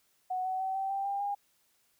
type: tone with pitch steps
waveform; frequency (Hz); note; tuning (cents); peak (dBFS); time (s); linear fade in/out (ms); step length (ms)
sine; 740 / 751.2 / 762.6 / 774.1 / 785.8 / 797.7 / 809.8; F#5 / F#5 / G5 / G5 / G5 / G5 / G#5; 0 / +26 / -48 / -22 / +4 / +30 / -44; -30; 0.3-1.35; 10; 150
effects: white hiss -71 dBFS RMS until 1.99 s